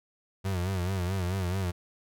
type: tone with vibrato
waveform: 35% pulse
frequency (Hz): 92.4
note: F#2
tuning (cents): -2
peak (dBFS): -26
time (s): 0.44-1.72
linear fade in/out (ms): 20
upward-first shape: sine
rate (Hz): 4.6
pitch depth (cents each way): 98
effects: none